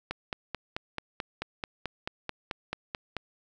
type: click train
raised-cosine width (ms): 0.3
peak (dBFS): -16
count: 15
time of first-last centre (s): 0.11-3.167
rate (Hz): 4.58
effects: none